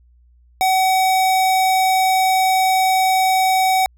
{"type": "tone", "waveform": "square", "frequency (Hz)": 755, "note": "F#5", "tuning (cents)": 35, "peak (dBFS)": -14, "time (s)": [0.61, 3.86], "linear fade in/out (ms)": 0, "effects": ["added 60 Hz sine -49 dBFS peak until 3.97 s"]}